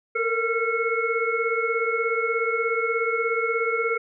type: tone cluster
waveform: sine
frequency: 450.8 / 467.5 / 1368 / 2190 Hz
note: A4 / A#4 / F6 / C#7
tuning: +42 / +5 / -36 / -22 cents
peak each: -27 dBFS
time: 0.15-3.98 s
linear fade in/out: 10 ms
effects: none